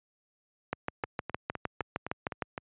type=two click trains; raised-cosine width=0.5 ms; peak=-15 / -20 dBFS; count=12 / 7; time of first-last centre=0.73-2.422 / 1.04-2.578 s; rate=6.5 / 3.9 Hz; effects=high-pass 80 Hz 12 dB/octave + resampled to 8000 Hz